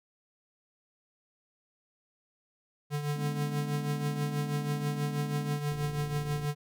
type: tone with tremolo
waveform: square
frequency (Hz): 146.83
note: D3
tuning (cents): 0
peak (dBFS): -28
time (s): 2.9-6.55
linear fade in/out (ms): 50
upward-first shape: triangle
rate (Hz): 6.2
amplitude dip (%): 65
type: chord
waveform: triangle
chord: G# diminished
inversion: none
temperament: equal with one note detuned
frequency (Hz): 207.7 / 246.9 / 292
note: G#3 / B3 / D4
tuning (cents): 0 / 0 / -10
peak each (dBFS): -37 / -40 / -43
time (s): 3.14-5.6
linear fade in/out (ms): 50
type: click train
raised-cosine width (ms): 3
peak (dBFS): -32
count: 42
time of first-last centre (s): 5.72-6.45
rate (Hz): 56.2
effects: none